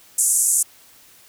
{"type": "band-pass noise", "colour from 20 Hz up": "pink", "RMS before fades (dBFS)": -18, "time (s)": [0.18, 0.63], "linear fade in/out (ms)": 5, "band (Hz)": [7100, 11000], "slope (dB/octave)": 48, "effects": ["white hiss -50 dBFS RMS until 1.28 s"]}